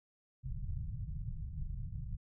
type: low-pass noise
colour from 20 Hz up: pink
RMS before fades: -40 dBFS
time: 0.43-2.17 s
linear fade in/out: 20 ms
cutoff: 160 Hz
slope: 48 dB/octave
effects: none